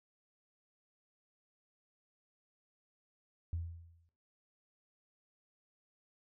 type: tone with exponential decay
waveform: sine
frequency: 84.2 Hz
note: E2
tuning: 37 cents sharp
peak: -32 dBFS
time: 3.53-4.09 s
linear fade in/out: 0 ms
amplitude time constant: 120 ms
effects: noise-tail reverb RT60 0.4 s tail -18 dB re dry + tanh soft clip ceiling -28 dBFS